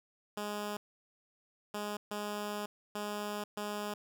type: tone bursts at uneven times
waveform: 10% pulse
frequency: 207.7 Hz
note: G#3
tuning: in tune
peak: -28 dBFS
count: 5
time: 0.37-0.77 / 1.74-1.97 / 2.11-2.66 / 2.95-3.44 / 3.57-3.94 s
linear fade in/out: 5 ms
effects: none